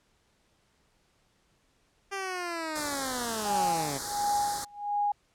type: linear sweep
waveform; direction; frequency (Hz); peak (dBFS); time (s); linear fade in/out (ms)
10% pulse; down; 398.2 to 132.8; -24; 2.11-3.99; 20
type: band-stop noise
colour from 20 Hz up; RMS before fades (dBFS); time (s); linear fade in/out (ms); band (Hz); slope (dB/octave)
white; -33; 2.75-4.65; 10; 1800 to 3900; 48
type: tone with tremolo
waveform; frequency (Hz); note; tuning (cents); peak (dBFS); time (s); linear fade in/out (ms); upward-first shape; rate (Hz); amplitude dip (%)
sine; 822; G#5; -18; -24; 3.45-5.12; 5; sine; 1.4; 95
effects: pink hiss -69 dBFS RMS until 5.34 s + low-pass 9000 Hz 12 dB/octave